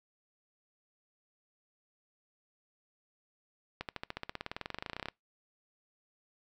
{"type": "accelerating click train", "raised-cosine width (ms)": 0.3, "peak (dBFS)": -21, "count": 27, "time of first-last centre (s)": [3.81, 5.085], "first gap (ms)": 78, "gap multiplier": 0.96, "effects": ["noise-tail reverb RT60 0.2 s tail -25 dB re dry"]}